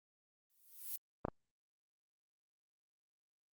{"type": "noise with exponential growth", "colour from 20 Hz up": "violet", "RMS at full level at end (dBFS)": -39, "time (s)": [0.5, 0.96], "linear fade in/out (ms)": 1, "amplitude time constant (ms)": 100}
{"type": "clicks", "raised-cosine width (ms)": 1, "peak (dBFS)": [-21, -25], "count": 2, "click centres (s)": [1.251, 1.284]}
{"effects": ["Opus 32 kbps"]}